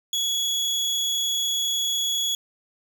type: tone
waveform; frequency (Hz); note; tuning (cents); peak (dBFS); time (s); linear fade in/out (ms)
30% pulse; 3366; G#7; +23; -20; 0.13-2.35; 2
effects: none